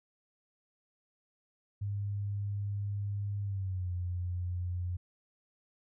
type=tone with pitch glide; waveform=sine; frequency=101.3 to 89.21 Hz; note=G#2 to F2; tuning=-43 to +37 cents; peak=-32 dBFS; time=1.81-4.97 s; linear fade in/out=10 ms; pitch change=-220 cents; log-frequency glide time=3.42-3.9 s; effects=none